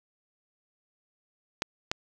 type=clicks; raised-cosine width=0.2 ms; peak=-10 dBFS; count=2; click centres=1.621 / 1.915 s; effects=none